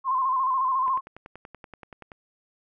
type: tone with vibrato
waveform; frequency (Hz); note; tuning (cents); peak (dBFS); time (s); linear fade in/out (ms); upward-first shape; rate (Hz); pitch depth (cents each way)
sine; 1046.5; C6; 0; -21; 0.04-1.01; 50; square; 14; 47
type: click train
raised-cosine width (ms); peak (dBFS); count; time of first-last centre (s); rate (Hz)
0.5; -27; 14; 0.88-2.118; 10.5
effects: none